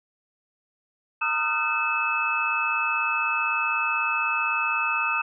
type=tone cluster; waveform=sine; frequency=918 / 1237 / 1353 / 1509 / 2599 Hz; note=A#5 / D#6 / E6 / F#6 / E7; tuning=-27 / -10 / +45 / +34 / -25 cents; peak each=-31 / -28 / -31 / -32 / -25 dBFS; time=1.21-5.22 s; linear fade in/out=10 ms; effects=none